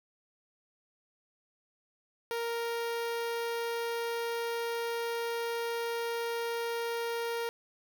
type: tone with notch filter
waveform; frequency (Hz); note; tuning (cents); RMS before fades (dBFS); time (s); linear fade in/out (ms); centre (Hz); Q
sawtooth; 466.2; A#4; 0; -34; 2.31-7.49; 0; 7600; 1.7
effects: none